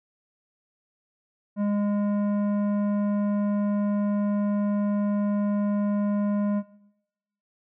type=tone with tanh clipping; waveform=sine; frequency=205 Hz; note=G#3; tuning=22 cents flat; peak=-24 dBFS; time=1.56-6.63 s; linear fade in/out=50 ms; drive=12 dB; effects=noise-tail reverb RT60 0.9 s tail -19 dB re dry